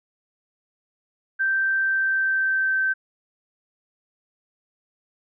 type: tone with pitch glide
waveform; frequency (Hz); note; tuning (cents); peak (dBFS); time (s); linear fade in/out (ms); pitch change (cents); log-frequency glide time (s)
sine; 1564 to 1549.6; G6 to G6; -4 to -20; -19; 1.39-2.94; 20; -16; 1.79-2.82
effects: none